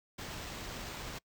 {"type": "noise with sample-and-hold", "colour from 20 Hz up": "pink", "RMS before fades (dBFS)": -43, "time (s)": [0.18, 1.19], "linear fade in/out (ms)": 10, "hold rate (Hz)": 11025, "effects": ["noise-tail reverb RT60 0.1 s tail -25 dB re dry"]}